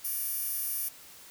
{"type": "tone with high-pass filter", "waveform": "15% pulse", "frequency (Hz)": 576, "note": "D5", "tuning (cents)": -34, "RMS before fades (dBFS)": -33, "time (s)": [0.04, 0.89], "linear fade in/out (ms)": 10, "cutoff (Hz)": 12000, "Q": 1.5, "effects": ["white hiss -51 dBFS RMS until 1.3 s"]}